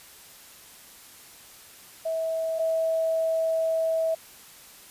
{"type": "tone pair in turn", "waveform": "sine", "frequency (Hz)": [649, 649], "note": ["E5", "E5"], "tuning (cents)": [-27, -27], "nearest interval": "unison", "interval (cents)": 0, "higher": "neither", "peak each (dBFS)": [-25, -22], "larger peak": "second", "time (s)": [[2.05, 2.59], [2.59, 4.15]], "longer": "second", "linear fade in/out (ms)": 10, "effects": ["white hiss -49 dBFS RMS until 4.9 s", "resampled to 32000 Hz"]}